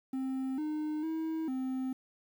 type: tone with pitch steps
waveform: triangle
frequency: 263.3 / 305.6 / 320.5 / 260.1 Hz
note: C4 / D#4 / E4 / C4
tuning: +11 / -31 / -49 / -10 cents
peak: -30 dBFS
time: 0.13-1.93 s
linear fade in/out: 5 ms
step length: 450 ms
effects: 10-bit